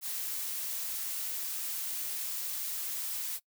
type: noise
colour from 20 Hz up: blue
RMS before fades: -36 dBFS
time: 0.01-3.4 s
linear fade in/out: 50 ms
effects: noise-tail reverb RT60 0.1 s tail -22 dB re dry